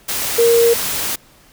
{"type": "tone in noise", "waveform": "sine", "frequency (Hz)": 466.2, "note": "A#4", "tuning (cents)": 0, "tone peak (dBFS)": -9, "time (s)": [0.38, 0.74], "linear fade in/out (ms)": 10, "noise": "white", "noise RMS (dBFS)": -21, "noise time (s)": [0.08, 1.16], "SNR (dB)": 9, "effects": ["pink hiss -49 dBFS RMS until 1.52 s"]}